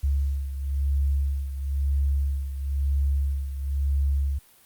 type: beating tone pair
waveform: sine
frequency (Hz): 69.3 / 70.3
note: C#2 / C#2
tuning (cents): 0 / +25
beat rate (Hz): 1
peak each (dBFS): -23 / -29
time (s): 0.03-4.39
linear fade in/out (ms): 10
effects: white hiss -56 dBFS RMS until 4.65 s + Opus 48 kbps